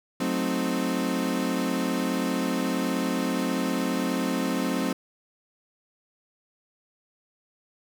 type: chord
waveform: 35% pulse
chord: F# diminished seventh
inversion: none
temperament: equal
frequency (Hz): 185 / 220 / 261.6 / 311.1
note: F#3 / A3 / C4 / Eb4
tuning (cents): 0 / 0 / 0 / 0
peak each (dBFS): -29 / -30 / -26 / -31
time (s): 0.2-4.93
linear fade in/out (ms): 5
effects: none